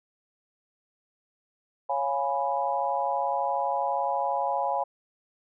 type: chord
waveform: sine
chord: C# dominant seventh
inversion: none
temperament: equal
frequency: 554.4 / 698.5 / 830.6 / 987.8 Hz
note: C#5 / E#5 / G#5 / B5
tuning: 0 / 0 / 0 / 0 cents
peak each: -31 / -31 / -28 / -31 dBFS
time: 1.89-4.84 s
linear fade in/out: 10 ms
effects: none